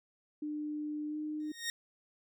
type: tone with pitch glide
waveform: sine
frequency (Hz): 300 to 304.5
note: D4 to D#4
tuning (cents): +37 to -37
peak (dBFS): -35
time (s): 0.42-1.52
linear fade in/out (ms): 5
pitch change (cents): +26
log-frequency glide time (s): 1.08-1.17
type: tone with exponential growth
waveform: 15% pulse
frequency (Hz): 1858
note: A#6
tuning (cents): -6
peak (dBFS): -25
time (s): 1.4-1.7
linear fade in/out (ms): 1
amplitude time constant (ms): 64
effects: none